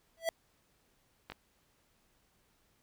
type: tone with exponential growth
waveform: square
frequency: 659.3 Hz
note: E5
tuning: in tune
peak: -27 dBFS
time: 0.17-0.29 s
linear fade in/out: 1 ms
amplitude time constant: 24 ms
type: clicks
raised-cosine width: 0.3 ms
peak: -27 dBFS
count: 2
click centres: 1.3 / 1.32 s
effects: pink hiss -72 dBFS RMS until 2.82 s